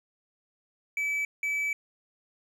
triangle tone bursts at uneven times, 2300 Hz, D7, 37 cents flat, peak -25 dBFS, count 2, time 0.97-1.25 / 1.43-1.73 s, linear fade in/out 2 ms, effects none

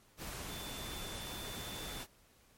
sine tone in noise, 3520 Hz, A7, in tune, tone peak -48 dBFS, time 0.48-2.05 s, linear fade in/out 50 ms, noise pink, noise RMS -44 dBFS, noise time 0.17-2.07 s, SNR -7 dB, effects pink hiss -66 dBFS RMS until 2.57 s + MP3 64 kbps

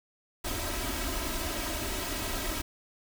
pink noise with comb filter, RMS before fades -33 dBFS, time 0.44-2.62 s, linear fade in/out 10 ms, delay 3.1 ms, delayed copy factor +0.75, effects none

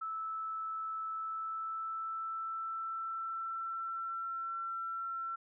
sine tone with pitch glide, 1311 to 1349.4 Hz, E6 to E6, -10 to +40 cents, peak -36 dBFS, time 0.01-5.36 s, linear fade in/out 10 ms, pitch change +50 cents, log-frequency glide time 1.1-4.31 s, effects none

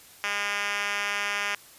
5% pulse tone with band-pass filter, 203.6 Hz, G#3, 34 cents flat, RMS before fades -29 dBFS, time 0.24-1.55 s, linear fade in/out 0 ms, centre 2600 Hz, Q 0.96, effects white hiss -51 dBFS RMS until 1.78 s + resampled to 32000 Hz

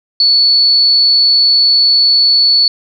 sine tone, 4435 Hz, C#8, in tune, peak -6 dBFS, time 0.2-2.68 s, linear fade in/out 2 ms, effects none

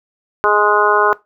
harmonic tone, 208.5 Hz, G#3, 7 cents sharp, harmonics 2 / 3 / 4 / 5 / 6 / 7, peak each -16 / -21 / -19 / -16 / -17 / -18 dBFS, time 0.44-1.13 s, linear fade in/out 0 ms, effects noise-tail reverb RT60 0.2 s tail -19 dB re dry

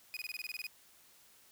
30% pulse tone bursts, 2489 Hz, D#7, in tune, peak -36 dBFS, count 11, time 0.14-0.667 s, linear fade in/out 0 ms, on 27 ms, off 23 ms, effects white hiss -63 dBFS RMS until 1.51 s

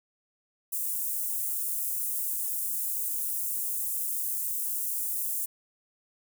white high-pass noise, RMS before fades -31 dBFS, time 0.72-5.46 s, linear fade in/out 10 ms, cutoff 8700 Hz, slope 24 dB/octave, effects none

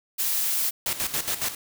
blue noise, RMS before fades -25 dBFS, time 0.18-0.71 s, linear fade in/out 20 ms
white noise with tremolo, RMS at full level -26 dBFS, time 0.86-1.55 s, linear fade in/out 2 ms, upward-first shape square, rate 7.2 Hz, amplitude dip 70%
effects none

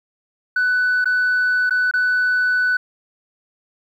sine tone with dropouts, 1493 Hz, F#6, 15 cents sharp, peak -13 dBFS, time 0.56-2.77 s, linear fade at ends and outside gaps 5 ms, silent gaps 1.044-1.056 / 1.696-1.707 / 1.912-1.937 s, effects tanh soft clip ceiling -13 dBFS + 9-bit

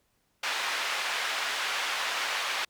white band-pass noise, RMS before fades -31 dBFS, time 0.43-2.65 s, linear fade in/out 5 ms, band 820 to 2900 Hz, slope 12 dB/octave, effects pink hiss -72 dBFS RMS until 2.69 s

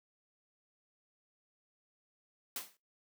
white noise with exponential decay, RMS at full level -36 dBFS, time 2.56-2.77 s, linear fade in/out 2 ms, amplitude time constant 44 ms, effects noise-tail reverb RT60 0.2 s tail -18 dB re dry + high-pass 200 Hz 12 dB/octave

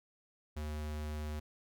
square tone, 75.7 Hz, D#2, 47 cents flat, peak -38 dBFS, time 0.56-1.4 s, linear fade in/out 10 ms, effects none

